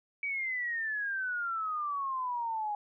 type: exponential sweep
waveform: sine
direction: down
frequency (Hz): 2290 to 822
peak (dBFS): -31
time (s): 0.23-2.75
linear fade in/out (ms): 2
effects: none